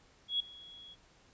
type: tone with ADSR envelope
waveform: sine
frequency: 3340 Hz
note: G#7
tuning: 9 cents sharp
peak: -27 dBFS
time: 0.28-0.96 s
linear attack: 120 ms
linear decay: 4 ms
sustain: -22 dB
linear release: 39 ms
effects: pink hiss -64 dBFS RMS until 1.33 s + resampled to 16000 Hz